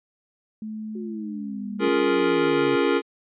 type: tone with pitch glide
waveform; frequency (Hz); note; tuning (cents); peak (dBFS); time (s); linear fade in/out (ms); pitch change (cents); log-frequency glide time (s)
sine; 216.5 to 202; A3 to G#3; -28 to -48; -30; 0.62-1.88; 2; -120; 1.12-1.71
type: exponential sweep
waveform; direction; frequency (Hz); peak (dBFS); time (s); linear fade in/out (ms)
sine; down; 371.3 to 134.5; -34; 0.95-2.76; 5
type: chord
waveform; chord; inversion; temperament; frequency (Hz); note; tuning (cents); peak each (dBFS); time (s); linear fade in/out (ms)
square; Bb minor seventh; first; equal with one note detuned; 278.5 / 349.2 / 415.3 / 466.2; Db4 / F4 / Ab4 / Bb4; +8 / 0 / 0 / 0; -25; 1.79-3.02; 50
effects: resampled to 8000 Hz